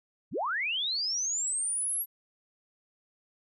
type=linear sweep; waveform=sine; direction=up; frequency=81 to 11640 Hz; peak=-28 dBFS; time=0.31-2.06 s; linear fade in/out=50 ms; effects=none